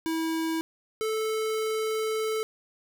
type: tone pair in turn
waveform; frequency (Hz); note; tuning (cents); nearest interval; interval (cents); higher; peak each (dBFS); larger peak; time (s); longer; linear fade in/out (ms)
square; 324.3 / 437.8; E4 / A4; -28 / -9; perfect fourth; 519; second; -27; neither; 0.06-0.61 / 1.01-2.43; second; 0
effects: none